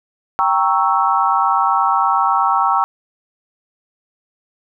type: chord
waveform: sine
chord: G diminished seventh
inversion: none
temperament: equal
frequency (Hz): 784 / 932.3 / 1108.7 / 1318.5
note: G5 / Bb5 / Db6 / Fb6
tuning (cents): 0 / 0 / 0 / 0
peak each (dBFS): -18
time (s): 0.39-2.84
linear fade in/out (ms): 0
effects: none